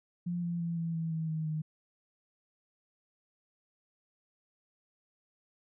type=tone with pitch steps; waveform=sine; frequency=174.61 / 171.71 / 168.86 / 166.05 / 163.29 / 160.58 / 157.91 / 155.29 Hz; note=F3 / F3 / E3 / E3 / E3 / E3 / D#3 / D#3; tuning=0 / -29 / +42 / +13 / -16 / -45 / +26 / -3 cents; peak=-31 dBFS; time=0.26-1.62 s; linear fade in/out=10 ms; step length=170 ms; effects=none